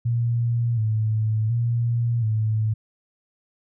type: tone with vibrato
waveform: sine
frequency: 113.5 Hz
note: A#2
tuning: 46 cents flat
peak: -19 dBFS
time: 0.05-2.74 s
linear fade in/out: 10 ms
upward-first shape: square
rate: 0.69 Hz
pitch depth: 67 cents each way
effects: none